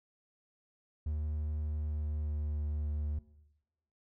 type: tone with pitch glide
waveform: triangle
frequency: 76 to 74.57 Hz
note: D#2 to D2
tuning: -40 to +27 cents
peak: -30 dBFS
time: 1.06-3.19 s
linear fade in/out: 5 ms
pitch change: -33 cents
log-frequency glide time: 1.66-2.84 s
effects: noise-tail reverb RT60 0.9 s tail -17 dB re dry